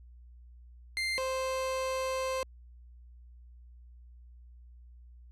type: tone pair in turn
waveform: 30% pulse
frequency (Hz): 2093 / 523.2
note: C7 / C5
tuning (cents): 0 / 0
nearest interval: 2 octaves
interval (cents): 2400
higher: first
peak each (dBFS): -27 / -28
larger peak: first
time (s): 0.97-1.18 / 1.18-2.43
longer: second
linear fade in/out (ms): 0
effects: added 60 Hz sine -50 dBFS peak until 5.31 s + low-pass 10000 Hz 12 dB/octave